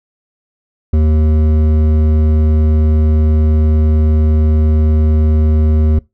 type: tone with hard clipping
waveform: sine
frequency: 77.4 Hz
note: D#2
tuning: 9 cents flat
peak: -10 dBFS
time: 0.93-5.99 s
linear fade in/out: 5 ms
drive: 11 dB
effects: noise-tail reverb RT60 0.2 s tail -21 dB re dry